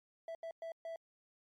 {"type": "tone bursts at uneven times", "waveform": "triangle", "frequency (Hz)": 659.3, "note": "E5", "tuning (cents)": 0, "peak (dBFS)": -39, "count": 4, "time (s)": [[0.28, 0.35], [0.43, 0.51], [0.62, 0.72], [0.85, 0.96]], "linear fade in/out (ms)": 2, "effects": ["MP3 64 kbps"]}